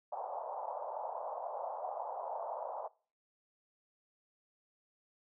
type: band-pass noise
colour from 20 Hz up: pink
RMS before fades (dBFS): -41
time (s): 0.12-2.88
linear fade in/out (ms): 5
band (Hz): 570 to 970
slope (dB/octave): 48
effects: noise-tail reverb RT60 0.4 s tail -23 dB re dry